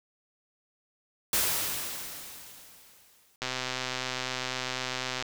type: noise with exponential decay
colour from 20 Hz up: white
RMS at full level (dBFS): -25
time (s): 1.33-3.36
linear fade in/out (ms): 2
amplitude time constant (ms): 440
type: click train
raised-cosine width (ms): 0.2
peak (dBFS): -14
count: 232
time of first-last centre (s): 3.42-5.225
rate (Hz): 128
effects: none